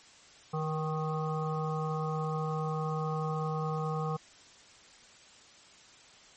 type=harmonic tone with a mistuned harmonic; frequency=155.6 Hz; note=D#3; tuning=in tune; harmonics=1 / 3 / 5 / 7 / 8; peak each=-32 / -37 / -39 / -40 / -41 dBFS; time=0.53-4.17 s; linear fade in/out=10 ms; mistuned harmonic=3; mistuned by=+25 cents; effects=white hiss -56 dBFS RMS until 6.36 s + MP3 32 kbps